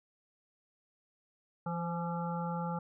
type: harmonic tone with a mistuned harmonic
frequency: 170 Hz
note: F3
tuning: 46 cents flat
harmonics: 1 / 3 / 5 / 7 / 8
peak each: -35 / -42 / -39 / -46 / -45 dBFS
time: 1.66-2.79 s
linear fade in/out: 5 ms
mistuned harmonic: 3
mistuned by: +26 cents
effects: none